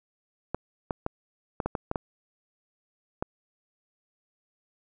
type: clicks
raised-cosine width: 1 ms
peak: -14 dBFS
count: 9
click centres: 0.546 / 0.908 / 1.064 / 1.602 / 1.66 / 1.752 / 1.914 / 1.958 / 3.225 s
effects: none